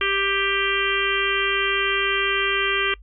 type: harmonic tone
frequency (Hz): 394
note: G4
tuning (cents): +9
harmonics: 1 / 3 / 4 / 5 / 6 / 7 / 8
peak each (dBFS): -27 / -27 / -27 / -27 / -27 / -27 / -27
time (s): 0.01-2.94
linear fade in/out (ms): 2
effects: noise-tail reverb RT60 0.1 s tail -24 dB re dry + added 50 Hz sine -42 dBFS peak until 3.02 s